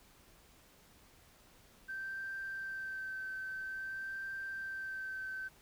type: tone with vibrato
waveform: sine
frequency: 1555 Hz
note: G6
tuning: 14 cents flat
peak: -38 dBFS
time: 1.88-5.49 s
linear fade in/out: 20 ms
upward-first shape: sine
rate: 0.5 Hz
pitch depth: 17 cents each way
effects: tanh soft clip ceiling -34 dBFS + pink hiss -63 dBFS RMS until 5.61 s